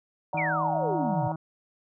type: chord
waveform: sine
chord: D augmented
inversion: none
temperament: equal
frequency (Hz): 587.3 / 740 / 932.3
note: D5 / F#5 / A#5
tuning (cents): 0 / 0 / 0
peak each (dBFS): -33 / -31 / -32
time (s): 0.33-1.32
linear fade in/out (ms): 2
type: harmonic tone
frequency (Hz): 159.4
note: D#3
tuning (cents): +42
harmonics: 1 / 2 / 4 / 5 / 6 / 7 / 8 / 9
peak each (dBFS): -32 / -38 / -44 / -46 / -48 / -49 / -50 / -51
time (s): 0.34-1.36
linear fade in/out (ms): 5
type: exponential sweep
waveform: sine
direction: down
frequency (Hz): 2470 to 116.1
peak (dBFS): -27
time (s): 0.37-1.28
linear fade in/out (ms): 10
effects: none